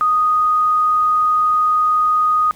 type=tone; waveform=sine; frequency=1242 Hz; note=D#6; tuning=3 cents flat; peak=-12 dBFS; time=0.01-2.51 s; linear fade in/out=0 ms; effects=pink hiss -46 dBFS RMS until 2.55 s